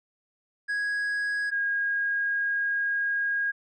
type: tone pair in turn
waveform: triangle / sine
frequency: 1658 / 1633.3 Hz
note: G#6 / G#6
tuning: -3 / -29 cents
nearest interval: unison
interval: 26 cents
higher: first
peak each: -24 / -24 dBFS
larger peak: neither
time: 0.68-1.51 / 1.51-3.52 s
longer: second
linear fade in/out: 20 ms
effects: resampled to 22050 Hz